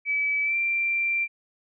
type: tone with pitch glide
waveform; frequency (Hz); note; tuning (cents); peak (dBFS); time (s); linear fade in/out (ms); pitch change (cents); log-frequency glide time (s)
sine; 2295 to 2360; D7 to D7; -40 to +8; -22; 0.05-1.28; 50; +48; 0.43-0.56
effects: none